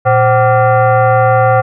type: tone with frequency modulation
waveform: sine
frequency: 116.54 Hz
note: A#2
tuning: in tune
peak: -6 dBFS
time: 0.05-1.62 s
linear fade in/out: 20 ms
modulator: 641 Hz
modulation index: 1.6
effects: none